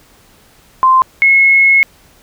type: tone pair in turn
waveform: sine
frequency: 1042 / 2176 Hz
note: C6 / C#7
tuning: -7 / -33 cents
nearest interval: octave + minor second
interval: 1274 cents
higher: second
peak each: -5 dBFS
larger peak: neither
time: 0.83-1.02 / 1.22-1.83 s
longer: second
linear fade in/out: 0 ms
effects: pink hiss -47 dBFS RMS until 2.22 s